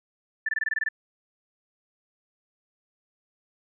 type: tone bursts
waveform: sine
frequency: 1760 Hz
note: A6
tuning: in tune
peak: -23 dBFS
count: 9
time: 0.46-0.888 s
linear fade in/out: 5 ms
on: 28 ms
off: 22 ms
effects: none